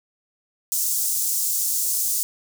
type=high-pass noise; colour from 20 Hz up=pink; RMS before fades=-23 dBFS; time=0.72-2.23 s; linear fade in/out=0 ms; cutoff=6500 Hz; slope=24 dB/octave; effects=none